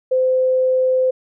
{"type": "tone", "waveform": "sine", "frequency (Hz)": 515, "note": "C5", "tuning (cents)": -28, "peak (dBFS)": -13, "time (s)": [0.11, 1.11], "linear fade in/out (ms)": 10, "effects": []}